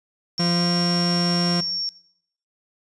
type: tone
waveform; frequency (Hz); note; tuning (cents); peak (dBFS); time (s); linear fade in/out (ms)
sine; 5490; F8; -31; -24; 0.38-1.89; 0
type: tone with pitch glide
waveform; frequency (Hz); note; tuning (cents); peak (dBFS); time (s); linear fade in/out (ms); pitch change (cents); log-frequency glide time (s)
40% pulse; 173.1 to 174.3; F3 to F3; -15 to -3; -19; 0.39-1.61; 10; +12; 0.54-0.63
effects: noise-tail reverb RT60 0.7 s tail -20 dB re dry + resampled to 24000 Hz